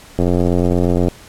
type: click train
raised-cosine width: 2 ms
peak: -3 dBFS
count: 80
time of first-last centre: 0.19-1.084 s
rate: 88.4 Hz
effects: pink hiss -41 dBFS RMS until 1.28 s + low-pass 12000 Hz 12 dB/octave